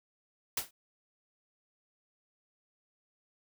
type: noise with exponential decay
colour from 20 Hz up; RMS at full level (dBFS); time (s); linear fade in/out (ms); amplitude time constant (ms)
white; -28; 0.57-0.71; 5; 30
effects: none